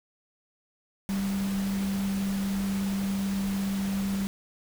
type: tone in noise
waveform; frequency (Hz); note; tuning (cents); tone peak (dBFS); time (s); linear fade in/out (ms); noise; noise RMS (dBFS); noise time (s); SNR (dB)
sine; 196; G3; 0; -26; 1.09-4.27; 0; pink; -39; 1.09-4.27; +10
effects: none